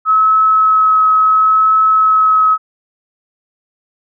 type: tone with vibrato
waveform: sine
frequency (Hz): 1287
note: E6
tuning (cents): -42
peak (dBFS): -7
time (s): 0.05-2.58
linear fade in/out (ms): 50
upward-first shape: triangle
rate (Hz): 0.72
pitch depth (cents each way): 11
effects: none